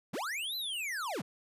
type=linear two-way sweep; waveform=square; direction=up then down; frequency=102.6 to 4112 to 102.6 Hz; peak=-35 dBFS; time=0.13-1.22 s; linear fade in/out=10 ms; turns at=0.56 s; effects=resampled to 32000 Hz